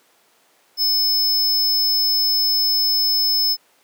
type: tone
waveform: square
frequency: 5220 Hz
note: E8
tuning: 18 cents flat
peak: -16 dBFS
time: 0.77-3.57 s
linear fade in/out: 50 ms
effects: pink hiss -57 dBFS RMS until 3.83 s + high-pass 400 Hz 12 dB/octave